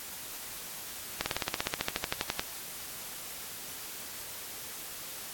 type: slowing click train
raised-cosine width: 0.2 ms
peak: -11 dBFS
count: 18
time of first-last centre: 1.21-2.395 s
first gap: 50 ms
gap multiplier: 1.04
effects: white hiss -42 dBFS RMS until 5.33 s + AAC 64 kbps